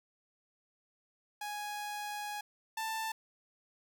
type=tone pair in turn; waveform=sawtooth; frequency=831 / 887 Hz; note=G#5 / A5; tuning=+1 / +14 cents; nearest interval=minor second; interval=113 cents; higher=second; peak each=-34 / -31 dBFS; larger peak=second; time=1.41-2.41 / 2.77-3.12 s; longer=first; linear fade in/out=5 ms; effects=none